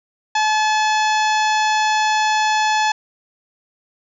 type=harmonic tone; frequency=860 Hz; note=A5; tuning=40 cents flat; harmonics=1 / 2 / 3 / 4 / 5 / 6 / 7 / 8; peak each=-16 / -22 / -26 / -28 / -30 / -32 / -33 / -34 dBFS; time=0.35-2.92 s; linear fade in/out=5 ms; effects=none